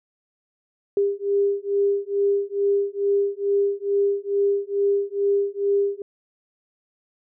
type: beating tone pair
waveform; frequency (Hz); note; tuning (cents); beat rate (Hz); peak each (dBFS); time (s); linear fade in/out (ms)
sine; 400 / 402.3; G4 / G4; +35 / +45; 2.3; -22; 0.97-6.02; 2
effects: none